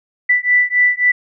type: beating tone pair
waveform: sine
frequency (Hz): 1975.5 / 1979.2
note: B6 / B6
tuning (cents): 0 / +3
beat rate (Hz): 3.7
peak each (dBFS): -14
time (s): 0.29-1.12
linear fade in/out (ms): 10
effects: none